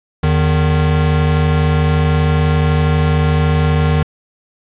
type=tone pair together; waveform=square; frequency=81.6 / 153.55 Hz; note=E2 / D#3; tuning=-17 / -23 cents; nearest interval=major seventh; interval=1094 cents; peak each=-15 / -14 dBFS; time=0.23-4.03 s; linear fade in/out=5 ms; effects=resampled to 8000 Hz + 8-bit